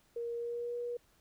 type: tone with pitch glide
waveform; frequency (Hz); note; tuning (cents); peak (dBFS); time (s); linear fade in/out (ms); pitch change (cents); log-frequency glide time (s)
sine; 470 to 480.7; A#4 to B4; +14 to -47; -35; 0.16-0.97; 5; +39; 0.36-0.77
effects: pink hiss -69 dBFS RMS until 1.2 s